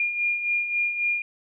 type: beating tone pair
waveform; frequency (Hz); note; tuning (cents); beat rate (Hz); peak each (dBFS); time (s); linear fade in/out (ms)
sine; 2412 / 2415.7; D7 / D7; +46 / +48; 3.7; -31 / -23; 0-1.22; 2
effects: none